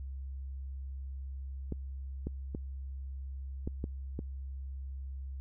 clicks, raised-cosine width 3 ms, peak -23 dBFS, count 6, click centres 1.723 / 2.27 / 2.549 / 3.675 / 3.841 / 4.191 s, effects added 67 Hz sine -38 dBFS peak until 5.4 s

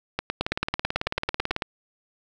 two click trains, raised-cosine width 0.3 ms, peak -9 / -10 dBFS, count 14 / 22, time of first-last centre 0.19-1.622 / 0.41-1.564 s, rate 9.08 / 18.2 Hz, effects none

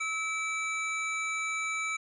square tone pair together, 1297 / 2311 Hz, E6 / D7, -28 / -28 cents, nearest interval minor seventh, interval 1000 cents, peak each -37 / -32 dBFS, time 0-1.97 s, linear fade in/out 10 ms, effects resampled to 22050 Hz

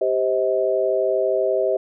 sine chord, C minor, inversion second, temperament equal with one note detuned, 392 / 523.3 / 635.3 Hz, G4 / C5 / Eb5, 0 / 0 / +36 cents, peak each -22 / -22 / -21 dBFS, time 0.01-1.77 s, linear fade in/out 5 ms, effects none

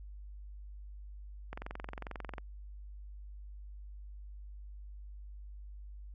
click train, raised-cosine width 0.5 ms, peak -26 dBFS, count 20, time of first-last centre 1.53-2.382 s, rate 22.3 Hz, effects added 50 Hz sine -45 dBFS peak until 6.14 s + AAC 64 kbps

